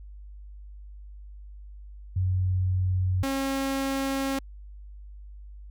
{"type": "tone pair in turn", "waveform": ["sine", "sawtooth"], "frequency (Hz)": [92.5, 271.2], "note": ["F#2", "C#4"], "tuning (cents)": [0, -38], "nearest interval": "octave + perfect fifth", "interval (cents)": 1862, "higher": "second", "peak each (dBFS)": [-22, -22], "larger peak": "neither", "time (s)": [[2.16, 3.23], [3.23, 4.39]], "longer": "second", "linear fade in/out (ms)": 5, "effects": ["added 50 Hz sine -41 dBFS peak until 5.7 s"]}